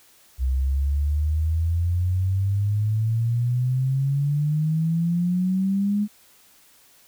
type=exponential sweep; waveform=sine; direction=up; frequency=63.3 to 210 Hz; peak=-19 dBFS; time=0.38-6.08 s; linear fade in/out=50 ms; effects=white hiss -55 dBFS RMS until 7.07 s